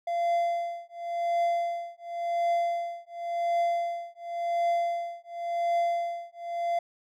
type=tone with tremolo; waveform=triangle; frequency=687 Hz; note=F5; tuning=29 cents flat; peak=-20 dBFS; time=0.07-6.79 s; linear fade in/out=5 ms; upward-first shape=triangle; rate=0.92 Hz; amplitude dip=100%; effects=none